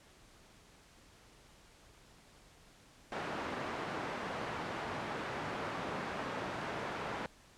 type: band-pass noise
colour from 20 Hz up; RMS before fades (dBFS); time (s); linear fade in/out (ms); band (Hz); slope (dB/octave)
white; -40; 3.12-7.26; 0; 100 to 1300; 12
effects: pink hiss -61 dBFS RMS until 7.57 s + low-pass 9000 Hz 12 dB/octave